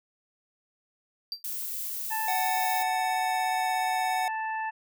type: tone with exponential decay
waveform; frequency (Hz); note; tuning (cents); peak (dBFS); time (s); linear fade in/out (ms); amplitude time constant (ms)
triangle; 4699; D8; 0; -26; 1.32-1.43; 1; 23
type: noise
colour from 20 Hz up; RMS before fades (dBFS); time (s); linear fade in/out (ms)
violet; -34; 1.44-2.83; 5
type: harmonic tone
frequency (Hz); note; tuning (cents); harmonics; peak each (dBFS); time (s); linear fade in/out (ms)
880; A5; 0; 1 / 2 / 3; -30 / -35 / -43; 2.1-4.71; 20
type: tone with vibrato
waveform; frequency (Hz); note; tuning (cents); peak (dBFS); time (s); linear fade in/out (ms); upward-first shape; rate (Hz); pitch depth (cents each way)
square; 744; F#5; +9; -28; 2.28-4.28; 2; square; 17; 8
effects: none